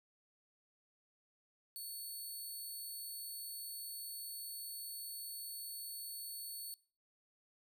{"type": "tone", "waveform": "5% pulse", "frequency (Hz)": 4435, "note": "C#8", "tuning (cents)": 0, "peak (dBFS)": -37, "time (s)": [1.76, 6.74], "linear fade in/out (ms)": 0, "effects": ["noise-tail reverb RT60 0.4 s tail -21 dB re dry"]}